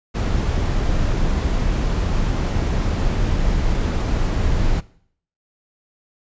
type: noise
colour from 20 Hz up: brown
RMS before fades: -19 dBFS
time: 0.14-4.81 s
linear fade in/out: 20 ms
effects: noise-tail reverb RT60 0.6 s tail -20 dB re dry + resampled to 16000 Hz